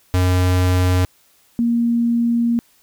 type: tone pair in turn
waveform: square / sine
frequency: 91.1 / 234.9 Hz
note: F#2 / A#3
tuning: -26 / +13 cents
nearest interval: octave + major third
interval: 1639 cents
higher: second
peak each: -14 dBFS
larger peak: neither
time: 0.14-1.05 / 1.59-2.59 s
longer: second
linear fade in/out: 0 ms
effects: white hiss -56 dBFS RMS until 2.82 s